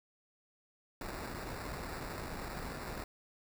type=noise with sample-and-hold; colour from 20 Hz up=pink; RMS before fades=-42 dBFS; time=1.01-3.04 s; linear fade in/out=2 ms; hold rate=3150 Hz; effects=none